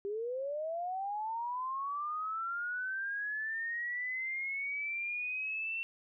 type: linear sweep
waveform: sine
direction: up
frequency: 392 to 2707 Hz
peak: -34 dBFS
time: 0.05-5.83 s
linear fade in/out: 0 ms
effects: none

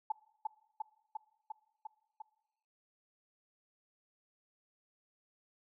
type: tone with echo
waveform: sine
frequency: 864 Hz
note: A5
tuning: 32 cents flat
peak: -30 dBFS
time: 0.1-0.12 s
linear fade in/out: 5 ms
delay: 350 ms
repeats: 6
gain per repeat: -2 dB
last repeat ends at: 2.22 s
effects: noise-tail reverb RT60 1.0 s tail -21 dB re dry

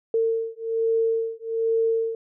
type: beating tone pair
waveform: sine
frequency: 452.2 / 453.4 Hz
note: A4 / A#4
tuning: +47 / -48 cents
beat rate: 1.2 Hz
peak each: -24 dBFS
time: 0.14-2.15 s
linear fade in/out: 2 ms
effects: none

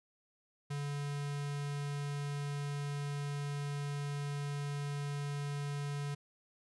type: tone with notch filter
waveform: square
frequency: 143.6 Hz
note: D3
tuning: 39 cents flat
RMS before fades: -38 dBFS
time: 0.7-6.15 s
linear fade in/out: 10 ms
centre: 560 Hz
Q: 1.6
effects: resampled to 24000 Hz

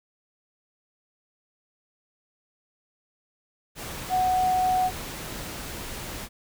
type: tone in noise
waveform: sine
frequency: 740 Hz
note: F#5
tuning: in tune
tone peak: -20 dBFS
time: 4.09-4.91 s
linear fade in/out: 50 ms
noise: pink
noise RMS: -36 dBFS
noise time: 3.75-6.29 s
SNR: +13 dB
effects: none

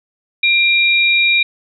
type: tone pair together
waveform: sine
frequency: 2384 / 3784 Hz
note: D7 / A#7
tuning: +25 / +25 cents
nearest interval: minor sixth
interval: 800 cents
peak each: -11 / -16 dBFS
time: 0.43-1.43 s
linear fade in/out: 5 ms
effects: none

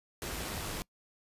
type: noise with amplitude modulation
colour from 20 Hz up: pink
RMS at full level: -37 dBFS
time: 0.22-0.82 s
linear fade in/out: 0 ms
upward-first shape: sine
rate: 104 Hz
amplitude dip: 25%
effects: noise-tail reverb RT60 0.1 s tail -24 dB re dry + resampled to 32000 Hz

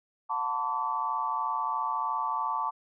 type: tone cluster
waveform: sine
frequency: 724 / 889 / 1023 / 1146 Hz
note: F#5 / A5 / C6 / D6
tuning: -38 / +18 / -39 / -43 cents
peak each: -40 / -31 / -35 / -31 dBFS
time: 0.29-2.71 s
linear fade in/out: 20 ms
effects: none

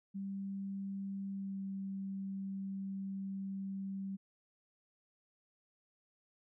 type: tone with pitch glide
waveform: sine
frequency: 196 to 194.31 Hz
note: G3 to G3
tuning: 0 to -15 cents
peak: -38 dBFS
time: 0.14-4.17 s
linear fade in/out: 20 ms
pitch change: -15 cents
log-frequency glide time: 1.33-1.61 s
effects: none

